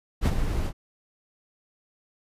brown noise with ADSR envelope, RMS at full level -17 dBFS, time 0.21-0.73 s, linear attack 58 ms, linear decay 36 ms, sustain -9 dB, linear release 64 ms, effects resampled to 32000 Hz

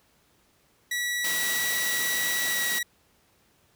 sawtooth tone with pitch glide, 1941 to 1925.4 Hz, B6 to B6, -31 to -45 cents, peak -23 dBFS, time 0.91-2.83 s, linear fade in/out 5 ms, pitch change -14 cents, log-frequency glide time 2.52-2.6 s
white high-pass noise, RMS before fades -31 dBFS, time 1.24-2.79 s, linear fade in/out 5 ms, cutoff 120 Hz, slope 12 dB/octave
effects pink hiss -64 dBFS RMS until 3.75 s + high-pass 60 Hz 12 dB/octave

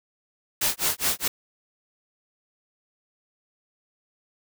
white noise with tremolo, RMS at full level -22 dBFS, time 0.61-1.28 s, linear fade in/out 5 ms, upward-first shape sine, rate 4.8 Hz, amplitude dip 100%, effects none

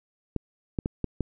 clicks, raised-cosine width 3 ms, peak -14 dBFS, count 5, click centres 0.363 / 0.788 / 0.859 / 1.043 / 1.207 s, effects none

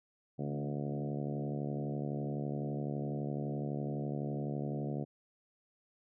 harmonic tone with a mistuned harmonic, 71.9 Hz, D2, 36 cents flat, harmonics 2 / 3 / 4 / 5 / 6 / 7 / 8 / 9 / 10, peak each -37 / -41 / -43 / -45 / -47 / -48 / -49 / -50 / -51 dBFS, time 0.38-5.05 s, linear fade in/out 20 ms, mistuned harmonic 3, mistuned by +19 cents, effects none

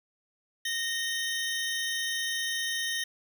25% pulse tone pair together, 1850 / 3075 Hz, A#6 / G7, -14 / -34 cents, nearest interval major sixth, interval 880 cents, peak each -27 / -31 dBFS, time 0.65-3.04 s, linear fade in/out 5 ms, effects 10-bit

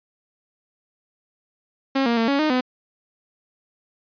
sawtooth tone with pitch steps, 270.3 / 234.8 / 227.6 / 279.3 / 307.9 / 253.1 Hz, C#4 / A#3 / A#3 / C#4 / D#4 / B3, -44 / +13 / -41 / +13 / -18 / +43 cents, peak -14 dBFS, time 1.95-2.61 s, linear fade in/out 10 ms, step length 110 ms, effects resampled to 11025 Hz

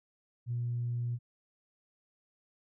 sine tone, 120 Hz, B2, 49 cents flat, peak -30 dBFS, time 0.46-1.19 s, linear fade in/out 50 ms, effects tanh soft clip ceiling -26 dBFS

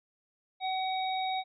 harmonic tone, 754 Hz, F#5, 32 cents sharp, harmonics 1 / 3 / 5, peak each -30 / -40 / -38 dBFS, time 0.6-1.44 s, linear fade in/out 50 ms, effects none

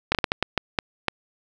slowing click train, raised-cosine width 0.3 ms, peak -4 dBFS, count 9, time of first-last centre 0.12-1.083 s, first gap 28 ms, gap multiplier 1.4, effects none

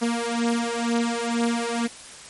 sawtooth beating tone pair, 233.1 / 235.2 Hz, A#3 / A#3, 0 / +16 cents, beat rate 2.1 Hz, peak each -21 dBFS, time 0.01-1.88 s, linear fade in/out 20 ms, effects white hiss -42 dBFS RMS until 2.29 s + MP3 48 kbps

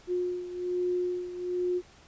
sine beating tone pair, 358.3 / 359.5 Hz, F4 / F#4, +44 / -50 cents, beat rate 1.2 Hz, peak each -29 / -34 dBFS, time 0.07-1.82 s, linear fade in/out 50 ms, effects pink hiss -56 dBFS RMS until 2.07 s + resampled to 16000 Hz

